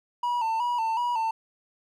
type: tone with vibrato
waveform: triangle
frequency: 931 Hz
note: A#5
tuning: 2 cents flat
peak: -22 dBFS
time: 0.23-1.31 s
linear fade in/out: 5 ms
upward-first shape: square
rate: 2.7 Hz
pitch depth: 67 cents each way
effects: none